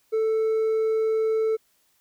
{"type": "tone with hard clipping", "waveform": "sine", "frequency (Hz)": 441.2, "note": "A4", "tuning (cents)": 5, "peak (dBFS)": -21, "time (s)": [0.12, 1.57], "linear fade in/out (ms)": 20, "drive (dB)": 2, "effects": ["white hiss -66 dBFS RMS until 2 s"]}